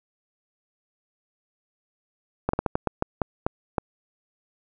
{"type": "slowing click train", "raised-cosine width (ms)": 1, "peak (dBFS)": -8, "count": 10, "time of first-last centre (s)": [2.49, 3.782], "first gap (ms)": 44, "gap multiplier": 1.28, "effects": []}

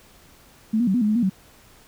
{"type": "tone with pitch steps", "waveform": "sine", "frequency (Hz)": [219.3, 241.6, 190.4, 246.6, 210, 214.1, 239.8, 189.8], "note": ["A3", "B3", "F#3", "B3", "G#3", "A3", "A#3", "F#3"], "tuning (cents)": [-6, -38, 50, -2, 19, -47, 49, 44], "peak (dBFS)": -17, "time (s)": [0.73, 1.298], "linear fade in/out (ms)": 10, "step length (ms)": 71, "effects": ["pink hiss -52 dBFS RMS until 1.87 s"]}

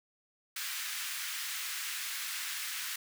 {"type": "high-pass noise", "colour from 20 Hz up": "pink", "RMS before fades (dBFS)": -38, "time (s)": [0.56, 2.96], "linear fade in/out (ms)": 5, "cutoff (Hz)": 1500, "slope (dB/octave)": 24, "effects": []}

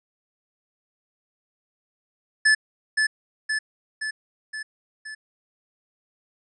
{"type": "tone with echo", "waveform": "square", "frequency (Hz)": 1736, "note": "A6", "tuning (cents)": -24, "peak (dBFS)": -15, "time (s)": [2.45, 2.55], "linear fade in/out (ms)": 10, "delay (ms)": 520, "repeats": 5, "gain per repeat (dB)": -4, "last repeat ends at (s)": 5.15, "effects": ["resampled to 22050 Hz"]}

